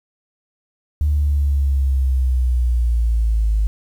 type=linear sweep; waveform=sine; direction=down; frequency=74.8 to 51.91 Hz; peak=-13 dBFS; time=1.01-3.67 s; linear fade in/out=0 ms; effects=tanh soft clip ceiling -9 dBFS + 8-bit